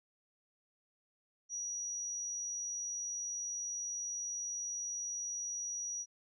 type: tone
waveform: sine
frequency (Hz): 5800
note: F#8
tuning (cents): -35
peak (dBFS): -37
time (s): 1.49-6.06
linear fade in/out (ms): 50
effects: none